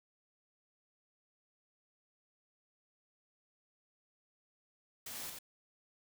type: noise with echo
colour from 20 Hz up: white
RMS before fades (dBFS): -45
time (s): 5.06-5.3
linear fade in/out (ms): 5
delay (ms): 89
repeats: 1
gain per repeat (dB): -3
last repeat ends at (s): 5.389
effects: none